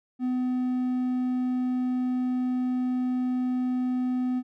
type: tone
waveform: triangle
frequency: 252.1 Hz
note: B3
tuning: 36 cents sharp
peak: -22 dBFS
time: 0.19-4.43 s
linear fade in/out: 50 ms
effects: none